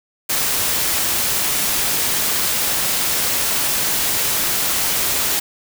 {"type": "noise", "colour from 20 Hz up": "white", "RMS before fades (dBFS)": -19, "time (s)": [0.29, 5.4], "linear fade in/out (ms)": 10, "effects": []}